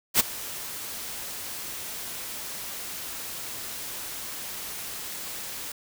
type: noise with ADSR envelope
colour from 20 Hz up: white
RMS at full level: -17 dBFS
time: 0.14-5.72 s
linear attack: 58 ms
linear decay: 15 ms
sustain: -19 dB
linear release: 4 ms
effects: none